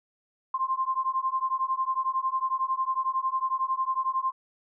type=beating tone pair; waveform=sine; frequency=1046 / 1057 Hz; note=C6 / C6; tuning=-1 / +17 cents; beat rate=11 Hz; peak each=-28 dBFS; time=0.54-4.32 s; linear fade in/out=5 ms; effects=none